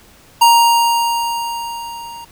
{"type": "tone with level ramp", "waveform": "square", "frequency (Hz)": 935, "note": "A#5", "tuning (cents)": 5, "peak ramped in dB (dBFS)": [-6, -31], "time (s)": [0.41, 2.25], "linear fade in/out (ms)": 10, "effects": ["pink hiss -46 dBFS RMS until 2.31 s"]}